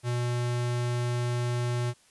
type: tone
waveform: square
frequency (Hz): 121.4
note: B2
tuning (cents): -29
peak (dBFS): -27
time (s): 0.03-1.94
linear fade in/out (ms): 50
effects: white hiss -61 dBFS RMS until 2.1 s + resampled to 24000 Hz